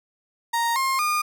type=tone with pitch steps; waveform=35% pulse; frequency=932.3 / 1064.8 / 1216 Hz; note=A#5 / C6 / D#6; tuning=0 / +30 / -40 cents; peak=-19 dBFS; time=0.53-1.22 s; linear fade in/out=10 ms; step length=230 ms; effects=none